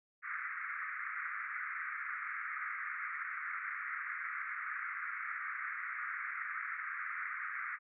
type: band-pass noise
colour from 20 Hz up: pink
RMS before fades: -41 dBFS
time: 0.22-7.79 s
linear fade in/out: 50 ms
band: 1200 to 2200 Hz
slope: 96 dB/octave
effects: none